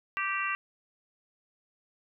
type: harmonic tone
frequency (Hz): 390.4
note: G4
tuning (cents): -7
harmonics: 3 / 4 / 5 / 6 / 7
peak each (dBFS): -33 / -36 / -35 / -39 / -34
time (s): 0.17-0.55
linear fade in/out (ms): 0
effects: none